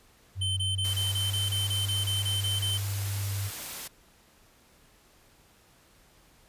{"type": "tone with pitch glide", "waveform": "sine", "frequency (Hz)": [95.2, 99.47], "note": ["F#2", "G2"], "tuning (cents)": [50, 26], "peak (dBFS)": -29, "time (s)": [0.35, 3.51], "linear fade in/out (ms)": 50, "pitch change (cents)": 76, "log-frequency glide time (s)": [0.56, 1.38]}
{"type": "tone bursts", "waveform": "square", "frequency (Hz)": 3082, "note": "G7", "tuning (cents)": -30, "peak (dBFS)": -29, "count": 13, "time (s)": [0.41, 2.778], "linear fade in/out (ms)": 10, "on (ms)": 160, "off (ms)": 24}
{"type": "noise", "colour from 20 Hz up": "white", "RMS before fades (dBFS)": -38, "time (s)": [0.84, 3.88], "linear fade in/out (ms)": 10}
{"effects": ["pink hiss -60 dBFS RMS until 6.48 s", "resampled to 32000 Hz"]}